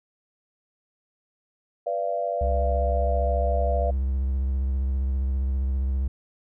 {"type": "chord", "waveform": "sine", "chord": "B diminished", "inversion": "none", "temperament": "equal with one note detuned", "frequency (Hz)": [493.9, 587.3, 685.3], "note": ["B4", "D5", "F5"], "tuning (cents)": [0, 0, -33], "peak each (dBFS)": [-31, -28, -27], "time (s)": [1.86, 3.91], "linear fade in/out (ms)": 10}
{"type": "tone with vibrato", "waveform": "triangle", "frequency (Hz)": 66.4, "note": "C2", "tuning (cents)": 26, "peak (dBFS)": -20, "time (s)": [2.41, 6.08], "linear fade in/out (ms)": 5, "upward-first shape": "triangle", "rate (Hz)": 15, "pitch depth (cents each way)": 69}
{"effects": []}